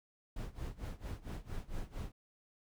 brown noise with tremolo, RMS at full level -39 dBFS, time 0.36-2.12 s, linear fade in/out 5 ms, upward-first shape sine, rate 4.4 Hz, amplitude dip 90%, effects none

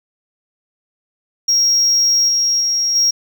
sine tone with level steps, 5600 Hz, F8, 4 cents sharp, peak -8 / -11 / -13 / -8 dBFS, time 1.48-3.11 s, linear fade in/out 10 ms, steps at 2.28 / 2.6 / 2.95 s, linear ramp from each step 10 ms, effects tanh soft clip ceiling -10 dBFS + 7-bit

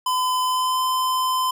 square tone with pitch glide, 1014 to 1025.8 Hz, B5 to C6, +45 to -35 cents, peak -20 dBFS, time 0.06-1.51 s, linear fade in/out 5 ms, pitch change +20 cents, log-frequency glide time 0.42-0.82 s, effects none

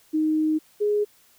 sine tone pair in turn, 311.1 / 416.1 Hz, D#4 / G#4, 0 / +3 cents, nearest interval perfect fourth, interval 503 cents, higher second, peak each -19 dBFS, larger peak neither, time 0.13-0.59 / 0.8-1.05 s, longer first, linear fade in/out 20 ms, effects white hiss -58 dBFS RMS until 1.38 s

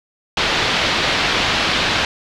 white low-pass noise, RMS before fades -18 dBFS, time 0.37-2.05 s, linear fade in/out 2 ms, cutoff 4100 Hz, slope 24 dB/octave, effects none

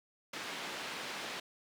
white band-pass noise, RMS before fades -42 dBFS, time 0.33-1.4 s, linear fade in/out 5 ms, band 190 to 3300 Hz, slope 12 dB/octave, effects none

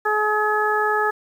harmonic tone, 424.6 Hz, G#4, 38 cents sharp, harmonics 1 / 2 / 3 / 4, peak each -23 / -23 / -23 / -23 dBFS, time 0.05-1.11 s, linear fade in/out 10 ms, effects 8-bit

